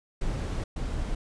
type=noise bursts at uneven times; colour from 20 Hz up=brown; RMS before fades=-30 dBFS; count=2; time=0.21-0.64 / 0.76-1.15 s; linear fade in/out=5 ms; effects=resampled to 22050 Hz

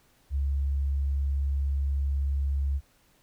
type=tone; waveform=sine; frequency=69.4 Hz; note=C#2; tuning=3 cents sharp; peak=-24 dBFS; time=0.3-2.81 s; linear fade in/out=50 ms; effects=pink hiss -64 dBFS RMS until 3.22 s

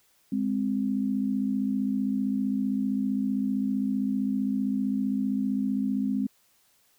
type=tone pair together; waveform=sine; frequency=205.8 / 261.2 Hz; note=G#3 / C4; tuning=-16 / -3 cents; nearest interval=major third; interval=413 cents; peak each=-27 dBFS; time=0.32-6.27 s; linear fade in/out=5 ms; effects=white hiss -65 dBFS RMS until 6.98 s

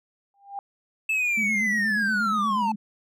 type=tone with exponential growth; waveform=sine; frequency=799 Hz; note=G5; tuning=33 cents sharp; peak=-27 dBFS; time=0.34-0.59 s; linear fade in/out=1 ms; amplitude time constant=54 ms
type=linear sweep; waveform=triangle; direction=down; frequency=2637 to 860 Hz; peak=-20 dBFS; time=1.09-2.72 s; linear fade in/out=5 ms
type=tone with vibrato; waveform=sine; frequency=210 Hz; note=G#3; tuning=19 cents sharp; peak=-28 dBFS; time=1.37-2.76 s; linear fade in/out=10 ms; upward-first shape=square; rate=8.4 Hz; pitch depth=62 cents each way
effects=none

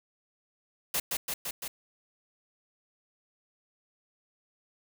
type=noise with echo; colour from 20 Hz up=white; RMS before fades=-29 dBFS; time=0.94-1 s; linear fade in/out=5 ms; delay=170 ms; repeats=4; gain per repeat=-2 dB; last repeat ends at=1.68 s; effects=none

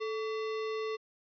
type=tone with sample-and-hold; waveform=sine; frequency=437.5 Hz; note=A4; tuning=10 cents flat; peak=-32 dBFS; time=0-0.97 s; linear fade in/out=20 ms; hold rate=1575 Hz; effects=resampled to 11025 Hz

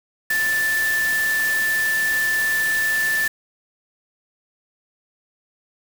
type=tone in noise; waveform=sine; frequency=1760 Hz; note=A6; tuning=in tune; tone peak=-18 dBFS; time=0.3-3.28 s; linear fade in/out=5 ms; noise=white; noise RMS=-29 dBFS; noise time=0.3-3.28 s; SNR=+8 dB; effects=none

